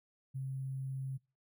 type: tone with sample-and-hold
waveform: sine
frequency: 133.4 Hz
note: C3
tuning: 34 cents sharp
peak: -36 dBFS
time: 0.34-1.18 s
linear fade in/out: 20 ms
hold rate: 11025 Hz
effects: noise-tail reverb RT60 0.3 s tail -24 dB re dry